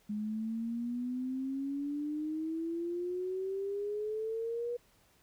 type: exponential sweep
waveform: sine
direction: up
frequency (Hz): 207.8 to 484.3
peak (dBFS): -33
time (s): 0.09-4.77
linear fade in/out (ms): 10
effects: pink hiss -67 dBFS RMS until 5.22 s